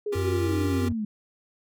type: linear sweep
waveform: sine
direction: down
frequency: 422.8 to 205.6 Hz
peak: -26 dBFS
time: 0.06-1.05 s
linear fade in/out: 5 ms
type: chord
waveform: square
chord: G half-diminished seventh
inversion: second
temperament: equal with one note detuned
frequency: 272.3 / 349.2 / 392 / 466.2 Hz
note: Db4 / F4 / G4 / Bb4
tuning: -31 / 0 / 0 / 0 cents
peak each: -37 / -37 / -33 / -37 dBFS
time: 0.12-0.89 s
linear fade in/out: 10 ms
type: tone with vibrato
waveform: triangle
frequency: 92 Hz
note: F#2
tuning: 9 cents flat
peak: -24 dBFS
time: 0.15-0.93 s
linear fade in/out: 10 ms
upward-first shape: sine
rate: 6.4 Hz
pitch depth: 11 cents each way
effects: none